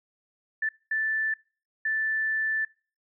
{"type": "tone bursts at uneven times", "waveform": "sine", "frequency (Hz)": 1760, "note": "A6", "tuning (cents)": 0, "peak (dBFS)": -24, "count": 3, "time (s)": [[0.62, 0.69], [0.91, 1.34], [1.85, 2.65]], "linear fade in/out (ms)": 5, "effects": ["noise-tail reverb RT60 0.4 s tail -25 dB re dry"]}